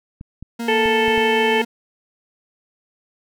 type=clicks; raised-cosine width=5 ms; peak=-22 dBFS; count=5; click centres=0.211 / 0.426 / 0.858 / 1.081 / 1.178 s
type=tone; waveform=40% pulse; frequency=233.1 Hz; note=A#3; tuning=in tune; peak=-23 dBFS; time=0.59-1.65 s; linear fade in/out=10 ms
type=harmonic tone; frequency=440 Hz; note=A4; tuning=in tune; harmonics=1 / 2 / 4 / 5 / 6 / 7; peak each=-18 / -21 / -24 / -25 / -26 / -26 dBFS; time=0.68-1.62 s; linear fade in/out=5 ms
effects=none